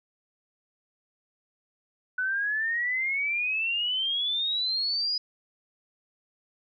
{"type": "exponential sweep", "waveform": "sine", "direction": "up", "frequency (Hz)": [1486, 4978], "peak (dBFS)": -25, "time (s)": [2.18, 5.18], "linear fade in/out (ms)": 5, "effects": []}